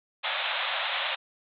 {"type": "band-pass noise", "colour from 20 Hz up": "white", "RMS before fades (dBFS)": -30, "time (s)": [0.23, 1.16], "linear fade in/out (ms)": 20, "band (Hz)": [540, 3800], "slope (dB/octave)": 96, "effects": []}